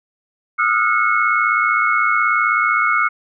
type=tone cluster; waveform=sine; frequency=1224 / 1340 / 1439 / 2185 Hz; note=D#6 / E6 / F#6 / C#7; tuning=-29 / +28 / -49 / -26 cents; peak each=-19 dBFS; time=0.58-3.09 s; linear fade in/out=20 ms; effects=none